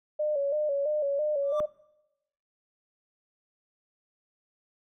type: tone with vibrato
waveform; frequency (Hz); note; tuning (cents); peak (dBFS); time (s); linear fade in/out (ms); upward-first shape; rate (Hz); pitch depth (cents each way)
sine; 582; D5; -16; -25; 0.19-1.66; 10; square; 3; 65
type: tone with exponential growth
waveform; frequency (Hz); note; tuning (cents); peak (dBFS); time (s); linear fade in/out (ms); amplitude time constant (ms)
triangle; 1174.7; D6; 0; -27; 1.42-1.6; 0; 38
type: click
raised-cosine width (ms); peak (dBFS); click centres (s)
2; -28; 1.605
effects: noise-tail reverb RT60 0.9 s tail -22 dB re dry